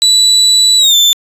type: tone with pitch glide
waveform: 35% pulse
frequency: 3951 to 3540 Hz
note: B7 to A7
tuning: 0 to +10 cents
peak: -4 dBFS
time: 0.02-1.13 s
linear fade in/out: 0 ms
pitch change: -190 cents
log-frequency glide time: 0.78-0.95 s
effects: resampled to 32000 Hz